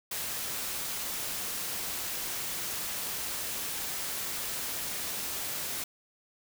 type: noise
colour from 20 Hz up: white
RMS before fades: -35 dBFS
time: 0.11-5.84 s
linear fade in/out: 5 ms
effects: none